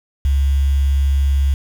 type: tone with quantisation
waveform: sine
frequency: 69 Hz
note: C#2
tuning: 7 cents flat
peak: -12 dBFS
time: 0.25-1.54 s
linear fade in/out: 0 ms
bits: 6
effects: none